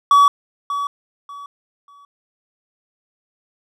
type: tone with echo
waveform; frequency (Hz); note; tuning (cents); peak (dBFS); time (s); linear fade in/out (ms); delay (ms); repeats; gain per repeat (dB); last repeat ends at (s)
triangle; 1137; C#6; +44; -6; 0.11-0.28; 2; 590; 3; -12; 2.05
effects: none